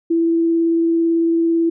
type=tone with vibrato; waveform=sine; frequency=332.4 Hz; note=E4; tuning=15 cents sharp; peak=-13 dBFS; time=0.1-1.7 s; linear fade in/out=10 ms; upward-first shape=triangle; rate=18 Hz; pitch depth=10 cents each way; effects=none